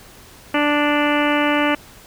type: harmonic tone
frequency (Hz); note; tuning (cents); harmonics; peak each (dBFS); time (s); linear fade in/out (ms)
293.7; D4; 0; 1 / 2 / 3 / 4 / 5 / 6 / 7 / 8 / 9 / 10; -19 / -22 / -24 / -25 / -26 / -27 / -27 / -28 / -29 / -29; 0.54-1.75; 5
effects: pink hiss -44 dBFS RMS until 2.06 s